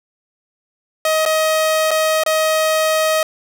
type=tone with dropouts; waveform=sawtooth; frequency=630 Hz; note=D#5; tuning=21 cents sharp; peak=-10 dBFS; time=1.05-3.23 s; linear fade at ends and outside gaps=2 ms; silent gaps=1.253-1.26 / 1.908-1.913 / 2.236-2.262 s; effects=none